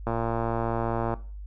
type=click train; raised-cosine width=1 ms; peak=-14 dBFS; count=124; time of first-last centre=0.07-1.14 s; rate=115 Hz; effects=noise-tail reverb RT60 0.4 s tail -17 dB re dry + added 50 Hz sine -36 dBFS peak until 1.46 s